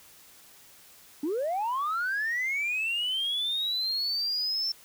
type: linear sweep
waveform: sine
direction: up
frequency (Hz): 274.4 to 5400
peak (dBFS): -25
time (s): 1.23-4.72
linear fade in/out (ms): 5
effects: tanh soft clip ceiling -24 dBFS + white hiss -54 dBFS RMS until 4.84 s